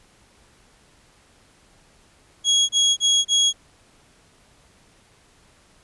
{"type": "tone bursts", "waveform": "30% pulse", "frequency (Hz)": 3315, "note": "G#7", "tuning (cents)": -4, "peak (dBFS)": -12, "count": 4, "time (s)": [2.44, 3.53], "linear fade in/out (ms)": 50, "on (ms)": 250, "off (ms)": 30, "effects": ["pink hiss -56 dBFS RMS until 5.83 s", "resampled to 24000 Hz"]}